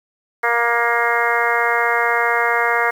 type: harmonic tone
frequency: 235.5 Hz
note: A#3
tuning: 18 cents sharp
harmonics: 2 / 3 / 4 / 5 / 6 / 7 / 8 / 9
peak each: -23 / -23 / -23 / -23 / -23 / -23 / -23 / -23 dBFS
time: 0.43-2.91 s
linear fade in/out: 10 ms
effects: 7-bit